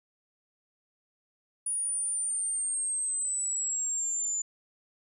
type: exponential sweep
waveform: sine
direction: down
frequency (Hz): 9720 to 7040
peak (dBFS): -28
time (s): 1.66-4.42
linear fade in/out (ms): 5
effects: none